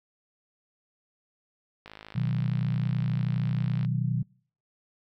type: click train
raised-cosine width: 0.3 ms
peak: -27 dBFS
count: 107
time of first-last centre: 1.86-3.849 s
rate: 53.3 Hz
type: chord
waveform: sine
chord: B major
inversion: none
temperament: equal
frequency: 123.47 / 155.56 / 185 Hz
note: B2 / D#3 / F#3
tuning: 0 / 0 / 0 cents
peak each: -27 / -29 / -32 dBFS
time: 2.15-4.23 s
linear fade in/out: 10 ms
effects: noise-tail reverb RT60 0.5 s tail -26 dB re dry